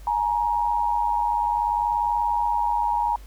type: tone pair together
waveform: sine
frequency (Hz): 841.4 / 942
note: G#5 / A#5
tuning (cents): +22 / +18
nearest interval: major second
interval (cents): 196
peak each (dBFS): -24 / -22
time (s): 0.07-3.16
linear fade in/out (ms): 2
effects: added 50 Hz sine -39 dBFS peak until 3.26 s + pink hiss -53 dBFS RMS until 3.26 s